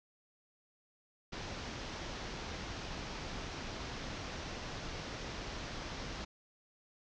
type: low-pass noise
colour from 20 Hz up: pink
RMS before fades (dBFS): -43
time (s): 1.32-6.25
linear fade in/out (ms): 10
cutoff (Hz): 6200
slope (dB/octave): 48
effects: none